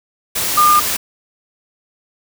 sine tone in noise, 1208 Hz, D6, 48 cents sharp, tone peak -8 dBFS, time 0.57-0.8 s, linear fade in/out 10 ms, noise white, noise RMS -19 dBFS, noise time 0.35-0.97 s, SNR +8 dB, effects none

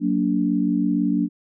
sine chord, Gb augmented, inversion none, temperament just, 185 / 231.2 / 289.1 Hz, Gb3 / Bb3 / D4, 0 / -14 / -27 cents, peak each -23 / -23 / -21 dBFS, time 0-1.29 s, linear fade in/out 50 ms, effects none

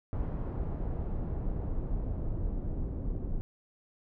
brown noise with low-pass filter sweep, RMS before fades -33 dBFS, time 0.13-3.41 s, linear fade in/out 0 ms, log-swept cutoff 990 to 440 Hz, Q 0.76, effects none

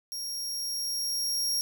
sawtooth tone with level ramp, 5588 Hz, F8, in tune, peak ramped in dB -31 to -23 dBFS, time 0.12-1.61 s, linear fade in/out 0 ms, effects none

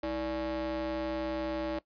square ring-modulated tone, 130.81 Hz, C3, in tune, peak -29 dBFS, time 0.03-1.79 s, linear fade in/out 5 ms, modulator 453 Hz, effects noise-tail reverb RT60 0.1 s tail -18 dB re dry + resampled to 11025 Hz

